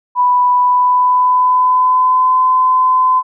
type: tone with pitch glide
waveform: sine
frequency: 989 to 1020.9 Hz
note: B5 to C6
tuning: +2 to -43 cents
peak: -8 dBFS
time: 0.15-3.23 s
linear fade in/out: 50 ms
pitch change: +55 cents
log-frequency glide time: 0.56-2.39 s
effects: none